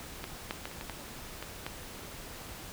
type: clicks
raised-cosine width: 0.3 ms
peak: -21 / -17 / -21 / -30 / -24 / -22 / -22 / -19 dBFS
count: 8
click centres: 0.241 / 0.509 / 0.655 / 0.714 / 0.811 / 0.897 / 1.426 / 1.665 s
effects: pink hiss -45 dBFS RMS until 2.72 s